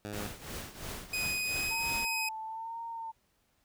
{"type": "tone", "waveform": "10% pulse", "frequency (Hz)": 103.83, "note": "G#2", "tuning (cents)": 0, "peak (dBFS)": -30, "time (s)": [0.05, 0.27], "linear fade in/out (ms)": 0}
{"type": "noise with tremolo", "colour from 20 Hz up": "pink", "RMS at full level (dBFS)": -39, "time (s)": [0.13, 2.05], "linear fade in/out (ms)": 2, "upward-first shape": "triangle", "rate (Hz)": 2.9, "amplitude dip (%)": 80}
{"type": "tone with pitch glide", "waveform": "sawtooth", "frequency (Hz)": [2499, 2522], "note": ["D#7", "D#7"], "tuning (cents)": [7, 23], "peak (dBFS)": -28, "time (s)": [1.13, 2.29], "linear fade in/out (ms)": 5, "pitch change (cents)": 16, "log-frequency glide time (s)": [1.46, 1.7]}
{"type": "tone with vibrato", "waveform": "sine", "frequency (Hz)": 901, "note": "A5", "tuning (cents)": 41, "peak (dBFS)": -37, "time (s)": [1.7, 3.12], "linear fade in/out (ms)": 20, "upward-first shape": "sine", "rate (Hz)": 1.1, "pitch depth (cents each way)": 42}
{"effects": ["pink hiss -73 dBFS RMS until 3.64 s"]}